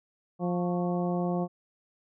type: harmonic tone with a mistuned harmonic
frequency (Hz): 176.5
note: F3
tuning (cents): +19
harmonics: 1 / 2 / 3 / 4 / 5 / 6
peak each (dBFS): -28 / -33 / -35 / -35 / -43 / -43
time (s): 0.39-1.48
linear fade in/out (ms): 50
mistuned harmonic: 6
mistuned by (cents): +72
effects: none